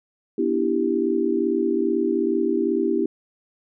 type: chord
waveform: sine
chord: E minor seventh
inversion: second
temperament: equal with one note detuned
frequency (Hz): 244 / 293.7 / 329.6 / 392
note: B3 / D4 / E4 / G4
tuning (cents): -21 / 0 / 0 / 0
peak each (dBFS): -26 / -27 / -23 / -23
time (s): 0.38-3.06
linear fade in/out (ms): 5
effects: none